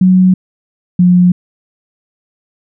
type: tone pair in turn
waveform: sine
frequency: 185 / 178.9 Hz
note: F#3 / F3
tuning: 0 / +42 cents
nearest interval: minor second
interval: 58 cents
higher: first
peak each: -4 dBFS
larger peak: neither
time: 0.01-0.34 / 0.99-1.32 s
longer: neither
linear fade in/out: 5 ms
effects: none